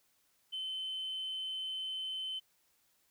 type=tone; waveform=sine; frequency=3063 Hz; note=G7; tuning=41 cents flat; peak=-35 dBFS; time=0.52-2.4 s; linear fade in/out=20 ms; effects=tanh soft clip ceiling -33 dBFS + white hiss -73 dBFS RMS until 3.1 s